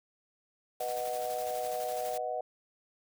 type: noise with tremolo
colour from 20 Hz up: white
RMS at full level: -44 dBFS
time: 0.8-2.18 s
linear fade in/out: 5 ms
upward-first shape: square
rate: 12 Hz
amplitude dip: 35%
type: chord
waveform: sine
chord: B major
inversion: none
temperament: equal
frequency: 493.9 / 622.3 / 740 Hz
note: B4 / D#5 / F#5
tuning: 0 / 0 / 0 cents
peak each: -38 / -36 / -35 dBFS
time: 0.8-2.41 s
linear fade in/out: 5 ms
effects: none